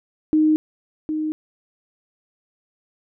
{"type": "tone with echo", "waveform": "sine", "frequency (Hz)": 309.6, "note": "D#4", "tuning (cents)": -9, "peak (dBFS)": -13, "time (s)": [0.33, 0.56], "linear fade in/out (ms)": 0, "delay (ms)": 760, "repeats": 1, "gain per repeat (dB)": -8, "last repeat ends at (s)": 1.32, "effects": []}